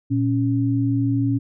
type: tone pair together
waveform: sine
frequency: 116.65 / 277.2 Hz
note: A#2 / C#4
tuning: +2 / 0 cents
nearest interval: octave + minor third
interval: 1498 cents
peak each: -20 dBFS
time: 0.1-1.39 s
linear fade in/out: 20 ms
effects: none